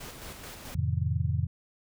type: noise with tremolo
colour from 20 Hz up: pink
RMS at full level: -42 dBFS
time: 0-0.75 s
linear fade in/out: 10 ms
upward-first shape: square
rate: 4.6 Hz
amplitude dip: 35%
type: chord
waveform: sine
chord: F dominant seventh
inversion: none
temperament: just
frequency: 87.31 / 109.13 / 130.96 / 157.15 Hz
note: F2 / A2 / C3 / Eb3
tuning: 0 / -14 / +2 / +18 cents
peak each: -29 / -31 / -31 / -34 dBFS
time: 0.75-1.47 s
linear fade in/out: 5 ms
effects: none